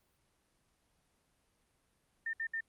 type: tone bursts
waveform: sine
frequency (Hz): 1808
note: A6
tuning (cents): +47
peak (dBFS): -34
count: 3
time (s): 2.26-2.607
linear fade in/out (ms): 5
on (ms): 73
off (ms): 64
effects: pink hiss -75 dBFS RMS until 2.68 s + Opus 32 kbps